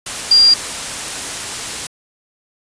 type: tone in noise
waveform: sine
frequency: 4779 Hz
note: D8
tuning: 29 cents sharp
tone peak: -6 dBFS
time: 0.31-0.54 s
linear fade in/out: 5 ms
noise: white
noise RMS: -24 dBFS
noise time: 0.06-1.87 s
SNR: +15 dB
effects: resampled to 22050 Hz